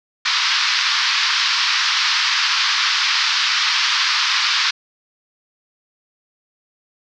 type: band-pass noise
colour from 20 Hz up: white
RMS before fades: -18 dBFS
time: 0.25-4.71 s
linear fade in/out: 10 ms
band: 1000 to 5300 Hz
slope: 48 dB/octave
effects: none